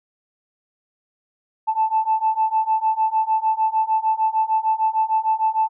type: beating tone pair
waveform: sine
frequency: 875 / 881.6 Hz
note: A5 / A5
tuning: -10 / +3 cents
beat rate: 6.6 Hz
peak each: -20 / -19 dBFS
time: 1.67-5.69 s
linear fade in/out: 20 ms
effects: tanh soft clip ceiling -9 dBFS